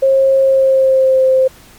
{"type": "tone with pitch glide", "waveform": "sine", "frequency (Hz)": [537, 523.2], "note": ["C5", "C5"], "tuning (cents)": [45, 0], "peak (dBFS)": -7, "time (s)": [0.02, 1.48], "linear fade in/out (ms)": 10, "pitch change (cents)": -45, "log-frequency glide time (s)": [0.41, 1.24], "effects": ["pink hiss -42 dBFS RMS until 1.78 s", "MP3 96 kbps"]}